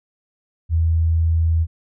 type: tone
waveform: sine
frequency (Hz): 81.9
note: E2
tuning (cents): -11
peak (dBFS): -14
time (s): 0.69-1.67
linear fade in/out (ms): 50
effects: none